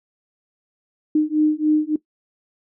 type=beating tone pair; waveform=sine; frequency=304 / 307.5 Hz; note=D#4 / D#4; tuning=-40 / -20 cents; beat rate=3.5 Hz; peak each=-18 dBFS; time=1.15-1.96 s; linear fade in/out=5 ms; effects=noise-tail reverb RT60 0.1 s tail -18 dB re dry